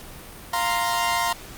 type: chord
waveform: sawtooth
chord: F suspended fourth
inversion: none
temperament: equal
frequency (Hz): 698.5 / 932.3 / 1046.5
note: F5 / Bb5 / C6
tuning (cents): 0 / 0 / 0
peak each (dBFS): -23 / -21 / -22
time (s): 0.53-1.33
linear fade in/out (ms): 5
effects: pink hiss -41 dBFS RMS until 1.57 s + Opus 48 kbps